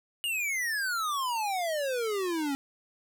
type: exponential sweep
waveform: square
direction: down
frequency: 2900 to 270 Hz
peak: -29 dBFS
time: 0.24-2.55 s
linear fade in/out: 0 ms
effects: none